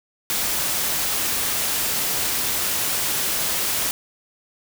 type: noise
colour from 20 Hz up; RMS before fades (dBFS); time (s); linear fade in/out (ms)
white; -23; 0.3-3.91; 0
effects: none